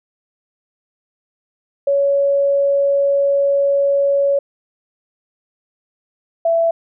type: tone pair in turn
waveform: sine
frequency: 560 / 666 Hz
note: C#5 / E5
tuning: +18 / +18 cents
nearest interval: minor third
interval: 300 cents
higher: second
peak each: -12 dBFS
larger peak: neither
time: 1.87-4.39 / 6.45-6.71 s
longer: first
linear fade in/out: 5 ms
effects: none